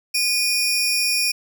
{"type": "tone pair together", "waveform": "sawtooth", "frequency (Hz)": [2448, 5496], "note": ["D#7", "F8"], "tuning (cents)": [-29, -29], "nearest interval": "octave + major second", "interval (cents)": 1400, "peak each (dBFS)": -18, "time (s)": [0.14, 1.32], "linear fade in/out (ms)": 10, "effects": []}